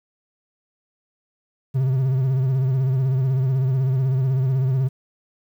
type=tone with vibrato; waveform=triangle; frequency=131.5 Hz; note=C3; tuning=9 cents sharp; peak=-15 dBFS; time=1.74-4.89 s; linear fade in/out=20 ms; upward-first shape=triangle; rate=16 Hz; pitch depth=80 cents each way; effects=9-bit